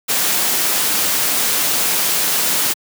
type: noise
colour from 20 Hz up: white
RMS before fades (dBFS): -17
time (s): 0.08-2.74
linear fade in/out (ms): 20
effects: high-pass 150 Hz 12 dB/octave